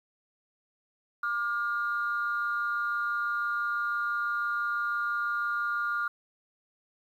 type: tone pair together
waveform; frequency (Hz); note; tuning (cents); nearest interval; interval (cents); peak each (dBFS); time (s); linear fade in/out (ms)
sine; 1190 / 1416; D6 / F6; +22 / +23; minor third; 301; -31 / -28; 1.23-6.08; 5
effects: tanh soft clip ceiling -21 dBFS + 10-bit